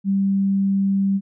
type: tone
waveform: sine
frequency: 195.9 Hz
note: G3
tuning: 1 cent flat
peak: -16 dBFS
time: 0.04-1.21 s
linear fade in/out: 50 ms
effects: none